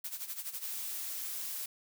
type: noise with tremolo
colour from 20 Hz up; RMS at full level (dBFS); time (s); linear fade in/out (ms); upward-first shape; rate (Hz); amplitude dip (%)
blue; -38; 0.04-0.66; 5; sine; 12; 75
type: noise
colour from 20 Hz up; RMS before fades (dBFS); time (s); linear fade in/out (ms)
blue; -39; 0.65-1.66; 5
effects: none